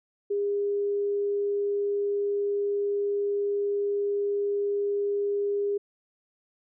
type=tone; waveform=sine; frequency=405.6 Hz; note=G#4; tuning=41 cents flat; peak=-24 dBFS; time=0.3-5.78 s; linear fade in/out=10 ms; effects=none